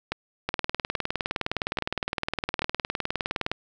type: two click trains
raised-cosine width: 0.3 ms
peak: -10 / -11 dBFS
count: 60 / 4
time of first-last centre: 0.49-3.516 / 0.12-2.62 s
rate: 19.5 / 1.2 Hz
effects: none